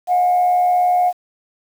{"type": "tone with frequency modulation", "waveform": "sine", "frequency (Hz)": 720, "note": "F#5", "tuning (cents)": -47, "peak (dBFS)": -11, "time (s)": [0.07, 1.13], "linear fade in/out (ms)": 50, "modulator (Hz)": 83.1, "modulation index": 0.33, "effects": ["tanh soft clip ceiling -8 dBFS", "7-bit"]}